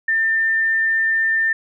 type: tone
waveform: sine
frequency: 1796 Hz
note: A6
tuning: 35 cents sharp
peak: -15 dBFS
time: 0.08-1.53 s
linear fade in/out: 5 ms
effects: none